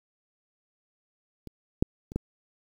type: clicks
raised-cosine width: 3 ms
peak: -28 / -8 / -26 / -14 dBFS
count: 4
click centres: 1.473 / 1.825 / 2.119 / 2.16 s
effects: 8-bit